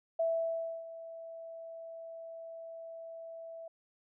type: tone with ADSR envelope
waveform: sine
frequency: 659.3 Hz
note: E5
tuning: in tune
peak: -27 dBFS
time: 0.19-3.68 s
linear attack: 8 ms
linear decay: 640 ms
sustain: -16 dB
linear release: 4 ms
effects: none